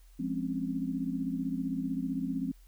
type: chord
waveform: sine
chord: Db major seventh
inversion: first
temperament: equal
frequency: 174.61 / 207.7 / 261.6 / 277.2 Hz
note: F3 / Ab3 / C4 / Db4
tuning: 0 / 0 / 0 / 0 cents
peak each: -37 / -38 / -33 / -38 dBFS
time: 0.19-2.52 s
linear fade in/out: 10 ms
effects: added 42 Hz sine -53 dBFS peak until 2.67 s + white hiss -67 dBFS RMS until 2.67 s